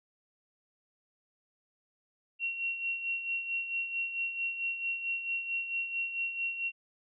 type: tone with tremolo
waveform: sine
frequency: 2736 Hz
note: F7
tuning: 36 cents flat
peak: -29 dBFS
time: 2.39-6.72 s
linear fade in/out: 50 ms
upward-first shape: sine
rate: 4.5 Hz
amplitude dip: 60%
effects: none